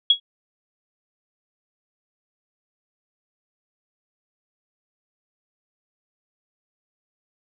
sine tone with exponential decay, 3329 Hz, G#7, 3 cents sharp, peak -8 dBFS, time 0.1-0.2 s, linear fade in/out 5 ms, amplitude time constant 20 ms, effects none

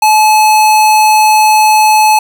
square tone, 860 Hz, A5, 40 cents flat, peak -5 dBFS, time 0.02-2.19 s, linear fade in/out 5 ms, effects none

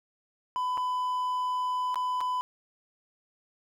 triangle tone with dropouts, 1002 Hz, B5, 25 cents sharp, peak -25 dBFS, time 0.56-2.41 s, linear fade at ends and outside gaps 0 ms, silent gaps 0.773-0.778 / 1.944-1.957 / 2.206-2.211 s, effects none

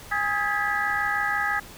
sine tone cluster, 820 / 1260 / 1624 / 1690 / 1965 Hz, G#5 / D#6 / G#6 / G#6 / B6, -22 / +21 / -39 / +30 / -9 cents, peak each -29 dBFS, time 0.11-1.6 s, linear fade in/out 10 ms, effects pink hiss -44 dBFS RMS until 1.77 s

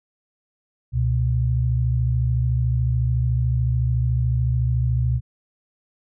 sine tone pair together, 68.8 / 122.59 Hz, C#2 / B2, -12 / -12 cents, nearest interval minor seventh, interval 1000 cents, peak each -22 / -19 dBFS, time 0.92-5.21 s, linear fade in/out 50 ms, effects none

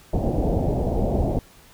pink low-pass noise, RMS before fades -22 dBFS, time 0.13-1.39 s, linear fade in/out 2 ms, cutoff 760 Hz, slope 48 dB/octave, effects pink hiss -51 dBFS RMS until 1.73 s

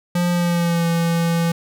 square tone with pitch glide, 175.4 to 168.16 Hz, F3 to E3, +8 to +35 cents, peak -17 dBFS, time 0.15-1.52 s, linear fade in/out 5 ms, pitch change -73 cents, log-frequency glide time 0.32-0.86 s, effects none

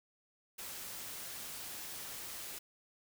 white noise, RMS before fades -45 dBFS, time 0.58-2.59 s, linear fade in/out 10 ms, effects none

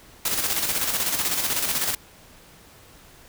white noise with tremolo, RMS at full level -23 dBFS, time 0.25-1.95 s, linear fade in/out 5 ms, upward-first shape square, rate 16 Hz, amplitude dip 45%, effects pink hiss -50 dBFS RMS until 3.28 s

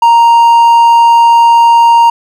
triangle tone with hard clipping, 932.3 Hz, A#5, in tune, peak -3 dBFS, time 0.02-2.1 s, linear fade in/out 5 ms, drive 6 dB, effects none

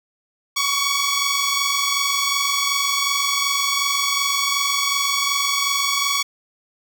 10% pulse tone pair together, 1113.3 / 1136 Hz, C#6 / C#6, +7 / +42 cents, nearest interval unison, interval 35 cents, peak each -13 dBFS, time 0.56-6.23 s, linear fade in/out 10 ms, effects none

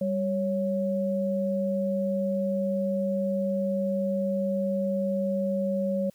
sine tone pair together, 196 / 554.4 Hz, G3 / C#5, 0 / 0 cents, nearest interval octave + tritone, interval 1800 cents, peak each -27 dBFS, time 0.01-6.1 s, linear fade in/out 5 ms, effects white hiss -64 dBFS RMS until 6.14 s

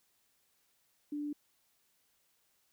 sine tone, 293.7 Hz, D4, in tune, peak -35 dBFS, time 1.12-1.33 s, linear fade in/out 5 ms, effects white hiss -74 dBFS RMS until 2.72 s

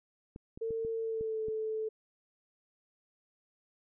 clicks, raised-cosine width 3 ms, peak -32 dBFS, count 6, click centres 0.361 / 0.575 / 0.707 / 0.849 / 1.21 / 1.484 s
sine tone with pitch glide, 451.5 to 437.4 Hz, A4 to A4, +45 to -10 cents, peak -32 dBFS, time 0.61-1.89 s, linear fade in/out 10 ms, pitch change -55 cents, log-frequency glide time 0.99-1.43 s
effects none

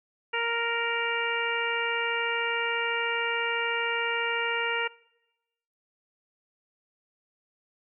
harmonic tone, 466.2 Hz, A#4, in tune, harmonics 1 / 2 / 3 / 4 / 5 / 6, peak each -33 / -33 / -33 / -33 / -33 / -33 dBFS, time 0.33-4.88 s, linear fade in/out 10 ms, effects noise-tail reverb RT60 1.0 s tail -23 dB re dry

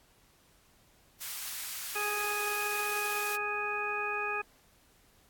white high-pass noise, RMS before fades -39 dBFS, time 1.2-3.37 s, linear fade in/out 20 ms, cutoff 1200 Hz, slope 12 dB/octave
harmonic tone, 415.3 Hz, G#4, in tune, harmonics 1 / 2 / 3 / 4 / 6, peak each -39 / -39 / -37 / -38 / -35 dBFS, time 1.95-4.42 s, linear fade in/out 10 ms
effects pink hiss -64 dBFS RMS until 5.29 s + AAC 64 kbps

